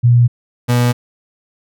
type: tone pair in turn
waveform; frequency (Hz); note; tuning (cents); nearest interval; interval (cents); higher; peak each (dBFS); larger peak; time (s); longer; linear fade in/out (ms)
sine / 35% pulse; 120.4 / 121.66; B2 / B2; -44 / -26; unison; 18; second; -6 / -9; first; 0.03-0.28 / 0.68-0.93; neither; 20
effects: none